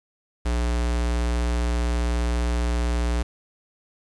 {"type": "tone with notch filter", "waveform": "square", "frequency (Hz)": 59.5, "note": "A#1", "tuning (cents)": 36, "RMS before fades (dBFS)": -23, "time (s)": [0.45, 3.23], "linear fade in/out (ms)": 10, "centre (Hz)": 130, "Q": 1.3, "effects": ["resampled to 22050 Hz", "8-bit"]}